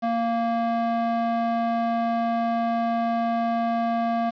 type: tone with band-pass filter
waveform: square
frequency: 231.5 Hz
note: A#3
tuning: 12 cents flat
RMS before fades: -24 dBFS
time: 0.02-4.31 s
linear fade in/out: 20 ms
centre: 660 Hz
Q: 1.5
effects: resampled to 11025 Hz + 8-bit